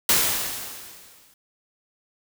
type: noise with exponential decay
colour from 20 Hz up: white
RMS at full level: -17 dBFS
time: 0.09-1.34 s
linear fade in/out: 2 ms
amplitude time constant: 270 ms
effects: none